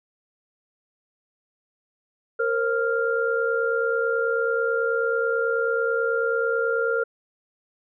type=tone cluster; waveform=sine; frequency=461.8 / 531 / 1396 Hz; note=A#4 / C5 / F6; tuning=-16 / +25 / -1 cents; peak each=-23 / -28 / -25 dBFS; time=2.39-7.04 s; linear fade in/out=10 ms; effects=none